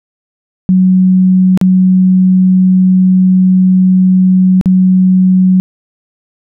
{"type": "tone with dropouts", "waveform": "sine", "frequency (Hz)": 185.6, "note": "F#3", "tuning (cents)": 6, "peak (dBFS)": -4, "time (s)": [0.69, 5.6], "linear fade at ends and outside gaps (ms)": 0, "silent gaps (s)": [[1.575, 1.613], [4.612, 4.658]], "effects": []}